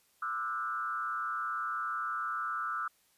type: tone with frequency modulation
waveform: sine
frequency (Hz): 1318.5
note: E6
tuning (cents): 0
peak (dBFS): -32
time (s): 0.22-2.88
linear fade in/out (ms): 5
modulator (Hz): 126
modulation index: 1.1
effects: white hiss -69 dBFS RMS until 3.17 s + resampled to 32000 Hz